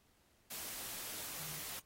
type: tone in noise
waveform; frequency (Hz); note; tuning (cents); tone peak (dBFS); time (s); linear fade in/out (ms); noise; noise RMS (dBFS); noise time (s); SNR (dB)
sine; 154.9; D#3; -7; -53; 1.39-1.6; 10; white; -45; 0.5-1.8; -11
effects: pink hiss -72 dBFS RMS until 1.85 s + AAC 48 kbps